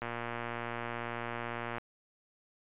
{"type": "click train", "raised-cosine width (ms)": 0.5, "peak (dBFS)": -22, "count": 209, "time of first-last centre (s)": [0.02, 1.783], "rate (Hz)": 118, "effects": ["resampled to 8000 Hz"]}